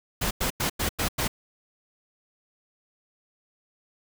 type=noise bursts; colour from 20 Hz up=pink; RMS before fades=-26 dBFS; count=6; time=0.21-1.28 s; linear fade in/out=10 ms; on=100 ms; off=94 ms; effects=none